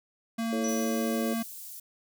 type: tone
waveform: square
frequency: 228.1 Hz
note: A#3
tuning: 37 cents flat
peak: -29 dBFS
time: 0.38-1.43 s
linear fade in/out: 10 ms
type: chord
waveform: sine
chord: A major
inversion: second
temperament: equal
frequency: 329.6 / 440 / 554.4 Hz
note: E4 / A4 / C#5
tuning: 0 / 0 / 0 cents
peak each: -35 dBFS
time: 0.52-1.34 s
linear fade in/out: 10 ms
type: tone with exponential decay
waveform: sine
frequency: 5910 Hz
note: F#8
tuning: 3 cents flat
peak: -33 dBFS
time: 0.64-1.66 s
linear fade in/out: 2 ms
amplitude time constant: 220 ms
type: high-pass noise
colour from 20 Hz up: white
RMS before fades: -43 dBFS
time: 0.68-1.8 s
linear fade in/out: 5 ms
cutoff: 7300 Hz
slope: 12 dB/octave
effects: none